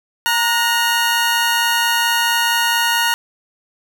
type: tone pair together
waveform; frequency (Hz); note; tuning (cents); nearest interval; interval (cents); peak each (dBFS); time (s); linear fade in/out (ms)
20% pulse; 930 / 1447.2; A#5 / F#6; -4 / -39; minor sixth; 765; -12 / -13; 0.26-3.14; 0
effects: none